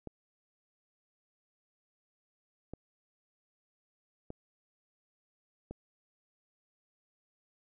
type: clicks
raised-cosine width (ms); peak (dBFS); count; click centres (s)
2; -28; 4; 0.073 / 2.736 / 4.304 / 5.71
effects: none